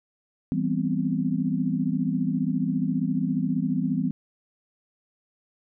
sine chord, C major seventh, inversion first, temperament equal, 164.81 / 196 / 246.9 / 261.6 Hz, E3 / G3 / B3 / C4, 0 / 0 / 0 / 0 cents, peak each -28 dBFS, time 0.52-4.11 s, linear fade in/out 0 ms, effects none

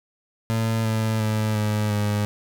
30% pulse tone with pitch steps, 112.6 / 110.41 / 108.26 / 106.16 / 104.09 Hz, A2 / A2 / A2 / G#2 / G#2, +40 / +6 / -28 / +38 / +4 cents, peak -18 dBFS, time 0.5-2.25 s, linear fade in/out 0 ms, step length 350 ms, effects 10-bit

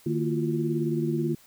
sine tone cluster, 151.7 / 229.5 / 341.9 / 360.3 Hz, D#3 / A#3 / F4 / F#4, -44 / -27 / -37 / -46 cents, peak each -28 / -30 / -28 / -35 dBFS, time 0.06-1.35 s, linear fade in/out 5 ms, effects white hiss -56 dBFS RMS until 1.46 s

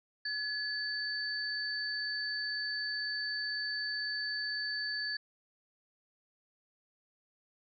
sine tone pair together, 1700 / 4538 Hz, G#6 / C#8, +40 / +40 cents, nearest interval octave + perfect fourth, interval 1700 cents, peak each -36 / -36 dBFS, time 0.25-5.17 s, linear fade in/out 5 ms, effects none

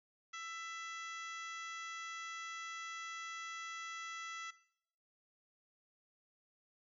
harmonic tone with a mistuned harmonic, 665 Hz, E5, 15 cents sharp, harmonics 2 / 3 / 4 / 5 / 6 / 7 / 8 / 9 / 10, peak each -47 / -49 / -54 / -53 / -61 / -63 / -65 / -54 / -64 dBFS, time 0.33-4.51 s, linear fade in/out 10 ms, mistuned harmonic 10, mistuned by +46 cents, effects noise-tail reverb RT60 0.7 s tail -18 dB re dry

